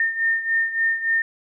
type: beating tone pair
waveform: sine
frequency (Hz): 1817 / 1820.5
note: A#6 / A#6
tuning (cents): -45 / -41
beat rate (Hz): 3.5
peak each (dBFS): -20 / -25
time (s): 0-1.22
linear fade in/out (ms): 2
effects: none